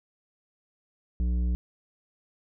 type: tone with tanh clipping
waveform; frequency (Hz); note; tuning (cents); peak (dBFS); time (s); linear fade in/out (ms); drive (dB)
triangle; 60.3; B1; -41; -25; 1.2-1.55; 0; 14
effects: none